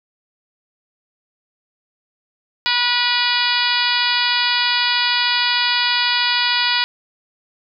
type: harmonic tone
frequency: 486.4 Hz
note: B4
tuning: 26 cents flat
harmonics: 2 / 3 / 4 / 5 / 6 / 7 / 8 / 9 / 10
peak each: -24 / -24 / -24 / -24 / -24 / -24 / -24 / -24 / -24 dBFS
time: 2.66-6.84 s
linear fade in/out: 0 ms
effects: none